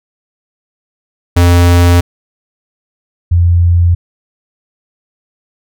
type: tone pair in turn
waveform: square / sine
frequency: 87.31 / 86.51 Hz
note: F2 / F2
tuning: 0 / -16 cents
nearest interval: unison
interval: 16 cents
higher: first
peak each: -5 dBFS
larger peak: neither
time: 1.36-2.01 / 3.31-3.95 s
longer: first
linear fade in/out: 10 ms
effects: none